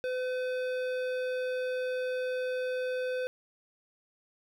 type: tone with hard clipping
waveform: sine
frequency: 507 Hz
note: B4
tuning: 45 cents sharp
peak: -32 dBFS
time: 0.04-3.27 s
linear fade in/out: 0 ms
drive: 13 dB
effects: none